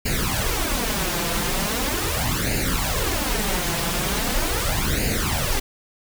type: noise with flanger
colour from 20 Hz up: pink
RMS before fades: -23 dBFS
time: 0.05-5.6 s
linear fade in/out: 10 ms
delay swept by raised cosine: 0.43 to 5.93 ms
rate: 0.4 Hz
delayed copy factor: +0.75
effects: none